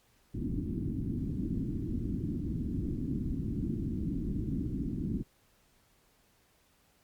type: low-pass noise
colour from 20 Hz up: white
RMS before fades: -34 dBFS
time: 0.34-5.23 s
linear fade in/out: 10 ms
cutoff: 310 Hz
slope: 48 dB/octave
effects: pink hiss -68 dBFS RMS until 7.03 s + Opus 48 kbps

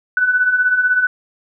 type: beating tone pair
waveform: sine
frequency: 1480 / 1496 Hz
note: F#6 / F#6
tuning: 0 / +19 cents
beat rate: 16 Hz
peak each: -20 / -13 dBFS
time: 0.17-1.07 s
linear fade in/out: 2 ms
effects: none

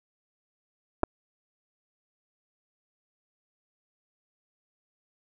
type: clicks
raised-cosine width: 1 ms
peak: -10 dBFS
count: 2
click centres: 1.033 / 1.036 s
effects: none

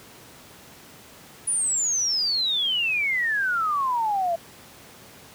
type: exponential sweep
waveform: sine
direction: down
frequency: 9840 to 660 Hz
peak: -21 dBFS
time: 1.47-4.36 s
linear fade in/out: 10 ms
effects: pink hiss -47 dBFS RMS until 5.34 s + high-pass 100 Hz 12 dB/octave

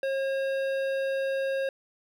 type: tone with hard clipping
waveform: sine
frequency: 540 Hz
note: C#5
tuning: 45 cents flat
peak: -28 dBFS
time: 0.03-1.69 s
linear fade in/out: 2 ms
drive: 12 dB
effects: none

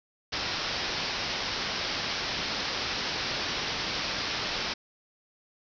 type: low-pass noise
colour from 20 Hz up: white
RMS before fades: -32 dBFS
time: 0.32-4.74 s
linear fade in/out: 10 ms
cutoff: 5600 Hz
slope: 96 dB/octave
effects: none

